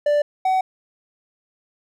triangle tone pair in turn, 587.3 / 753.1 Hz, D5 / F#5, 0 / +30 cents, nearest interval major third, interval 430 cents, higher second, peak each -13 / -14 dBFS, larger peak first, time 0.06-0.22 / 0.45-0.61 s, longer neither, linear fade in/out 5 ms, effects none

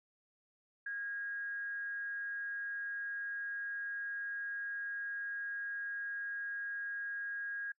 sine tone with amplitude modulation, 1637 Hz, G#6, 25 cents flat, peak -36 dBFS, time 0.86-7.72 s, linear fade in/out 5 ms, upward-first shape sine, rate 229 Hz, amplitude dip 30%, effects noise-tail reverb RT60 0.1 s tail -25 dB re dry

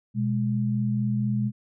sine tone pair together, 123.47 / 207.7 Hz, B2 / G#3, 0 / 0 cents, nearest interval major sixth, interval 900 cents, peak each -25 dBFS, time 0.14-1.52 s, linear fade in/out 50 ms, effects none

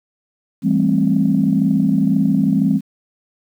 sine chord, A minor seventh, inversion second, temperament just, 165 / 198 / 220 / 264 Hz, E3 / G3 / A3 / C4, +2 / +18 / 0 / +16 cents, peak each -19 / -16 / -20 / -17 dBFS, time 0.62-2.81 s, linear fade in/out 50 ms, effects tanh soft clip ceiling -3 dBFS + 8-bit

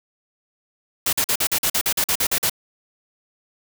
white noise bursts, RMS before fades -20 dBFS, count 13, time 1.06-2.497 s, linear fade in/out 5 ms, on 69 ms, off 45 ms, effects none

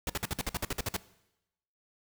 pink noise bursts, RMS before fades -32 dBFS, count 12, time 0.07-0.966 s, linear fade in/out 2 ms, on 27 ms, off 52 ms, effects noise-tail reverb RT60 0.9 s tail -19 dB re dry

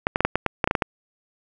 clicks, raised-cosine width 0.5 ms, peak -4 dBFS, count 11, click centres 0.069 / 0.159 / 0.206 / 0.25 / 0.356 / 0.463 / 0.642 / 0.675 / 0.711 / 0.752 / 0.822 s, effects none

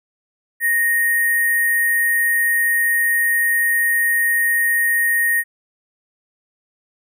sine tone with sample-and-hold, 1864.7 Hz, A#6, in tune, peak -14 dBFS, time 0.6-5.44 s, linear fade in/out 50 ms, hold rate 11025 Hz, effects none

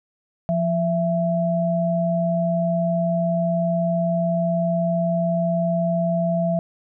sine tone pair together, 172.97 / 666 Hz, F3 / E5, -16 / +18 cents, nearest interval octave + major seventh, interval 2334 cents, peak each -21 dBFS, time 0.49-6.59 s, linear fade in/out 0 ms, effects none

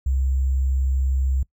sine tone with sample-and-hold, 66.2 Hz, C2, 21 cents sharp, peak -18 dBFS, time 0.06-1.43 s, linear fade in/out 5 ms, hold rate 7350 Hz, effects noise-tail reverb RT60 0.1 s tail -22 dB re dry

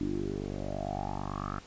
10% pulse tone with low-pass filter sweep, 49 Hz, G1, in tune, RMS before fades -35 dBFS, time 0.01-1.6 s, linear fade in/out 0 ms, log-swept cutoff 300 to 1400 Hz, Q 7.1, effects pink hiss -52 dBFS RMS until 1.66 s + resampled to 16000 Hz

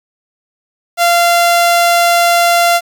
sawtooth tone, 690 Hz, F5, 21 cents flat, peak -4 dBFS, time 0.97-2.81 s, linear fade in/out 50 ms, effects 7-bit

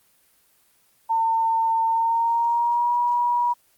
sine tone with pitch glide, 904 to 963.3 Hz, A5 to B5, +47 to -43 cents, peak -18 dBFS, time 1.09-3.54 s, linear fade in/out 20 ms, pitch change +110 cents, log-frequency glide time 1.87-2.95 s, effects white hiss -61 dBFS RMS until 3.77 s + Opus 24 kbps

